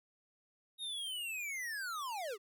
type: linear sweep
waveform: square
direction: down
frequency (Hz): 3771 to 369.2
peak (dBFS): -39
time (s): 0.78-2.38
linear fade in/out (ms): 50
effects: none